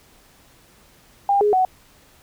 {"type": "tone with pitch steps", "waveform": "sine", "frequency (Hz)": [801, 416, 746], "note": ["G5", "G#4", "F#5"], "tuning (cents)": [37, 3, 14], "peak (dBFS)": -14, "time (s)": [1.29, 1.65], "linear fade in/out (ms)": 2, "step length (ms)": 120, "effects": ["pink hiss -53 dBFS RMS until 2.22 s"]}